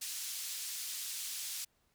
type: band-pass noise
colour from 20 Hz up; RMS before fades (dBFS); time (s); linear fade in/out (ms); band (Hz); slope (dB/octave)
pink; -41; 0.01-1.65; 10; 4400 to 15000; 12
effects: pink hiss -75 dBFS RMS until 1.94 s